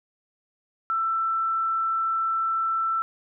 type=tone; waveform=sine; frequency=1333 Hz; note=E6; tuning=19 cents sharp; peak=-22 dBFS; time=0.9-3.02 s; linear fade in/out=0 ms; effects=none